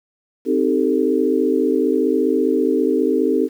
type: chord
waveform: sine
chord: A half-diminished seventh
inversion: first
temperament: equal with one note detuned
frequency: 261.6 / 311.1 / 392 / 446.9 Hz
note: C4 / Eb4 / G4 / A4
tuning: 0 / 0 / 0 / +27 cents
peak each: -20 dBFS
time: 0.45-3.49 s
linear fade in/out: 50 ms
effects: 8-bit